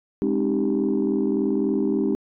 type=chord; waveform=sine; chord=Ab major seventh; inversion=none; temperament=equal with one note detuned; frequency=207.7 / 267.6 / 311.1 / 392 Hz; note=Ab3 / C4 / Eb4 / G4; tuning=0 / +39 / 0 / 0 cents; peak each=-24 dBFS; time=0.22-2.15 s; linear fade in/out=0 ms; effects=tanh soft clip ceiling -13 dBFS